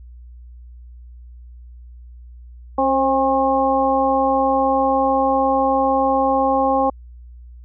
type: harmonic tone with a mistuned harmonic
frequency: 269.6 Hz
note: C#4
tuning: 48 cents flat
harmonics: 1 / 2 / 3 / 4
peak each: -22 / -19 / -18 / -22 dBFS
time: 2.78-6.9 s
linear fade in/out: 5 ms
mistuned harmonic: 2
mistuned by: -24 cents
effects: added 60 Hz sine -37 dBFS peak until 7.64 s